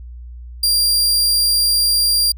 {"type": "tone", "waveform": "sawtooth", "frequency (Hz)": 4765, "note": "D8", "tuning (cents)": 24, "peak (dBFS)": -10, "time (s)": [0.63, 2.32], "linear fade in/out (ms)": 5, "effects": ["added 60 Hz sine -31 dBFS peak until 2.37 s"]}